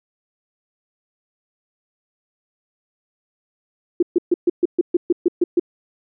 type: tone bursts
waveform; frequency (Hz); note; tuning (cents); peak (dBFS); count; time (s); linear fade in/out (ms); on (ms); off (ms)
sine; 349.2; F4; 0; -11; 11; 4-5.597; 5; 27; 130
effects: none